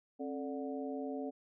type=harmonic tone with a mistuned harmonic; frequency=146.6 Hz; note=D3; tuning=3 cents flat; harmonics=2 / 3 / 4 / 5; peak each=-39 / -43 / -45 / -47 dBFS; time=0.19-1.31 s; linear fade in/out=20 ms; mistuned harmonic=2; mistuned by=-150 cents; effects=none